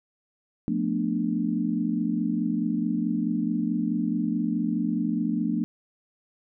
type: chord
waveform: sine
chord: B half-diminished seventh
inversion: second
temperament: just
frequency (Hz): 177.8 / 222.2 / 246.9 / 296.3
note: F3 / A3 / B3 / D4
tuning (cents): +31 / +17 / 0 / +15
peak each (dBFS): -30 / -27 / -30 / -29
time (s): 0.68-5.64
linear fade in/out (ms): 0
effects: none